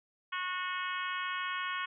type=harmonic tone with a mistuned harmonic; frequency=365.5 Hz; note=F#4; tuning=21 cents flat; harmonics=3 / 4 / 5 / 6 / 7 / 8 / 9; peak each=-37 / -39 / -41 / -43 / -44 / -45 / -46 dBFS; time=0.32-1.86 s; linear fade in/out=10 ms; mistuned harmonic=9; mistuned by=-19 cents; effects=none